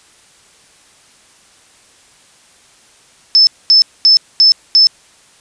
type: tone bursts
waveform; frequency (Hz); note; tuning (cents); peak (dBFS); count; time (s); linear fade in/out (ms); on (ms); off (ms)
sine; 5260; E8; -5; -4; 5; 3.35-4.87; 0; 120; 230
effects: white hiss -47 dBFS RMS until 5.4 s + resampled to 22050 Hz